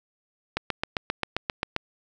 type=click train; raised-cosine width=0.3 ms; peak=-9 dBFS; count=10; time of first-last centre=0.57-1.764 s; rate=7.54 Hz; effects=none